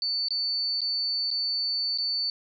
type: tone with dropouts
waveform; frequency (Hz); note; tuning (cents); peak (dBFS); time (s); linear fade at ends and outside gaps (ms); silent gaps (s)
sine; 4500; C#8; +25; -25; 0.02-2.3; 1; 0.285-0.306 / 0.807-0.816 / 1.305-1.312 / 1.976-1.984
effects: none